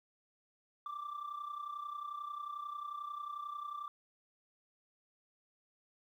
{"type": "tone with amplitude modulation", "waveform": "sine", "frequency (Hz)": 1174.7, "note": "D6", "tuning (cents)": 0, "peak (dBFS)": -35, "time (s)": [0.86, 3.88], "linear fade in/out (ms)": 2, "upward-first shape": "sine", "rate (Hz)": 31.2, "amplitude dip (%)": 75, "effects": ["tanh soft clip ceiling -37 dBFS", "12-bit"]}